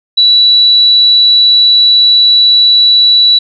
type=tone; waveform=sine; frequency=3938 Hz; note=B7; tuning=6 cents flat; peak=-3 dBFS; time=0.17-3.39 s; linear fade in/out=10 ms; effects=none

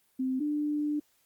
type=tone pair in turn; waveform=sine; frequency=260 / 296.9 Hz; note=C4 / D4; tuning=-11 / +19 cents; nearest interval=major second; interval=230 cents; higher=second; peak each=-27 dBFS; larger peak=neither; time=0.19-0.4 / 0.4-1 s; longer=second; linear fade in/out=10 ms; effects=white hiss -69 dBFS RMS until 1.25 s + Opus 32 kbps

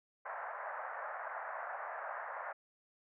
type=band-pass noise; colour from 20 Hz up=pink; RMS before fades=-43 dBFS; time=0.25-2.53 s; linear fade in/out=10 ms; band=590 to 1800 Hz; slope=48 dB/octave; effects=none

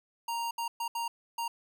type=tone bursts at uneven times; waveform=square; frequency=932.3 Hz; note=A#5; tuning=in tune; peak=-32 dBFS; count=5; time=0.28-0.51 / 0.58-0.68 / 0.8-0.88 / 0.95-1.08 / 1.38-1.48 s; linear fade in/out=5 ms; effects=none

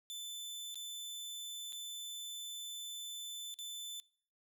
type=tone with dropouts; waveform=sawtooth; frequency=3520 Hz; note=A7; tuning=in tune; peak=-39 dBFS; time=0.1-4 s; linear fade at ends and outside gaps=0 ms; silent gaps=0.744-0.756 / 1.724-1.73 / 3.541-3.588 s; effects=noise-tail reverb RT60 0.5 s tail -23 dB re dry

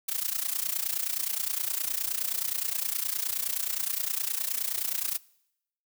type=noise with amplitude modulation; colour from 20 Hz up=blue; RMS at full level=-27 dBFS; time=0.08-5.18 s; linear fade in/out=10 ms; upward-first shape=sine; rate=29.6 Hz; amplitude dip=85%; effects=noise-tail reverb RT60 0.8 s tail -23 dB re dry

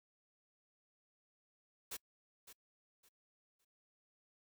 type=noise with echo; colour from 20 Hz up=white; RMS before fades=-44 dBFS; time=1.91-1.97 s; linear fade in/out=10 ms; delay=560 ms; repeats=3; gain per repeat=-12 dB; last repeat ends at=3.65 s; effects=noise-tail reverb RT60 0.1 s tail -26 dB re dry

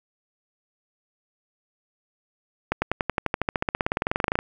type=accelerating click train; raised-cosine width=0.5 ms; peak=-7 dBFS; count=28; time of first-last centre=2.72-4.39 s; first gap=100 ms; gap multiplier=0.96; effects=8-bit

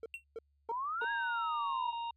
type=tone bursts; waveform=triangle; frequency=452.8 Hz; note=A4; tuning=50 cents sharp; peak=-37 dBFS; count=4; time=0.03-1.046 s; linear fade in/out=2 ms; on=29 ms; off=300 ms
type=tone with exponential decay; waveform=triangle; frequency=2726 Hz; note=F7; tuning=43 cents flat; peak=-34 dBFS; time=0.14-0.24 s; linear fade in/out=1 ms; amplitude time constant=20 ms
type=exponential two-way sweep; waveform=sine; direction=up then down; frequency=900 to 1661.2 to 930 Hz; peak=-34 dBFS; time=0.69-1.93 s; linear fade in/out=5 ms; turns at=1.11 s
type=harmonic tone; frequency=932.3 Hz; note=A#5; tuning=in tune; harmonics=1 / 3 / 4; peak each=-36 / -49 / -52 dBFS; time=1.01-2.11 s; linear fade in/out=5 ms
effects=added 71 Hz sine -70 dBFS peak until 2.16 s

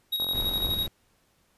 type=tone with tremolo; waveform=square; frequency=3795 Hz; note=A#7; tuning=30 cents sharp; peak=-25 dBFS; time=0.12-0.87 s; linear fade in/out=10 ms; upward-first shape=square; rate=12 Hz; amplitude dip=45%
type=click train; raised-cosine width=1 ms; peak=-25 dBFS; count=25; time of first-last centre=0.2-0.737 s; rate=44.7 Hz
type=noise; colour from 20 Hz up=brown; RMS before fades=-34 dBFS; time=0.34-0.88 s; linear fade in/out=2 ms
effects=pink hiss -67 dBFS RMS until 1.57 s + resampled to 32000 Hz

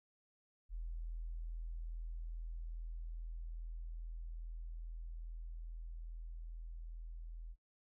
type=tone with level ramp; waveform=sine; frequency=41.2 Hz; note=E1; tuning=in tune; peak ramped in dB=-40 to -45 dBFS; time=0.69-7.56 s; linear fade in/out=50 ms; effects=noise-tail reverb RT60 0.1 s tail -24 dB re dry

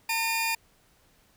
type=tone pair together; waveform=sawtooth; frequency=909.2 / 2430 Hz; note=A#5 / D#7; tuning=-43 / -42 cents; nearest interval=octave + perfect fourth; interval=1701 cents; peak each=-26 / -24 dBFS; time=0.09-0.55 s; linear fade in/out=5 ms; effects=pink hiss -63 dBFS RMS until 1.36 s

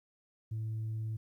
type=tone; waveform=sine; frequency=110.3 Hz; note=A2; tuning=5 cents sharp; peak=-32 dBFS; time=0.51-1.17 s; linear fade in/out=10 ms; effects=tanh soft clip ceiling -32 dBFS + 12-bit

